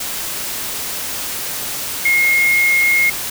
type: tone in noise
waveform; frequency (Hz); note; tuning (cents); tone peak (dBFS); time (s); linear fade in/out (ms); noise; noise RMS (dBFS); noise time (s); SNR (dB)
sine; 2149; C7; +46; -11; 2.05-3.1; 5; white; -24; 0-3.3; +10
effects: none